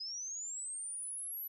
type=linear sweep; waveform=sine; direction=up; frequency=4978 to 12000 Hz; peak=-39 dBFS; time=0-1.48 s; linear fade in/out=10 ms; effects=none